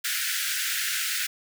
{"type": "high-pass noise", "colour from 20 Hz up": "pink", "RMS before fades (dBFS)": -28, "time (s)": [0.04, 1.27], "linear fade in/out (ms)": 10, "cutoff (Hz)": 1400, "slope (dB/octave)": 96, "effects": []}